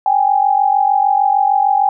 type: tone pair together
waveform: sine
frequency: 784 / 830.6 Hz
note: G5 / G#5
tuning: 0 / 0 cents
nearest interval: minor second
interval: 100 cents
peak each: -13 dBFS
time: 0.06-1.89 s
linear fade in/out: 2 ms
effects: none